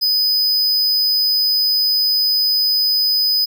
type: tone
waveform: square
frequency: 5000 Hz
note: D#8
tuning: 8 cents sharp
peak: -14 dBFS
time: 0.01-3.46 s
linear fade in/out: 20 ms
effects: none